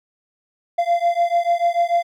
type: beating tone pair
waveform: triangle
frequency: 686 / 692.8 Hz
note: F5 / F5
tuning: -31 / -14 cents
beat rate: 6.8 Hz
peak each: -17 dBFS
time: 0.78-2.03 s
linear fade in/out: 10 ms
effects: none